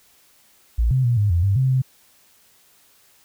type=tone with pitch steps; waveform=sine; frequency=57.5 / 130.2 / 120 / 103.3 / 85.6 / 98.6 / 131.5 / 130.2 Hz; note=A#1 / C3 / B2 / G#2 / F2 / G2 / C3 / C3; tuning=-23 / -8 / -49 / -9 / -34 / +11 / +9 / -8 cents; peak=-15 dBFS; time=0.78-1.82 s; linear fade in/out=10 ms; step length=130 ms; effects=white hiss -56 dBFS RMS until 3.24 s